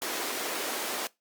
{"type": "high-pass noise", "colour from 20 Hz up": "pink", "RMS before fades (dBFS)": -33, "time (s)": [0.02, 1.07], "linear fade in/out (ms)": 0, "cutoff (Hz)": 300, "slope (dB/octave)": 24, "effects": ["noise-tail reverb RT60 0.2 s tail -22 dB re dry", "Opus 48 kbps"]}